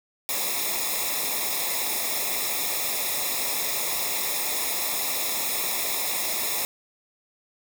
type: noise with comb filter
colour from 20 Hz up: white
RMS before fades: -27 dBFS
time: 0.29-6.65 s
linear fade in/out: 0 ms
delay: 0.66 ms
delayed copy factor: -0.9
effects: none